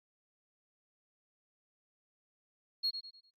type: tone with echo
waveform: sine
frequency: 4299 Hz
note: C8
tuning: 46 cents sharp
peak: -28 dBFS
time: 2.83-2.91 s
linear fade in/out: 20 ms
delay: 100 ms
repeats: 4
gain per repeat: -9 dB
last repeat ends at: 3.31 s
effects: tanh soft clip ceiling -25 dBFS + Opus 48 kbps